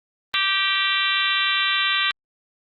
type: harmonic tone with a mistuned harmonic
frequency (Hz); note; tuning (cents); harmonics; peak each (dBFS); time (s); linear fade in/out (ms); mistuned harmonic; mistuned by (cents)
391; G4; -4; 3 / 4 / 5 / 6 / 7 / 8 / 9 / 10; -27 / -27 / -27 / -27 / -27 / -27 / -27 / -27; 0.34-2.11; 0; 5; -22
effects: Opus 24 kbps